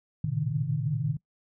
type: tone cluster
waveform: sine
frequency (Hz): 111.1 / 119.4 / 132.2 / 148.1 / 154.1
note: A2 / A#2 / C3 / D3 / D#3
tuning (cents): +17 / +42 / +18 / +15 / -16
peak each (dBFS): -34 / -36 / -31 / -36 / -29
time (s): 0.24-1.17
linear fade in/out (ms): 5
effects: noise-tail reverb RT60 0.1 s tail -22 dB re dry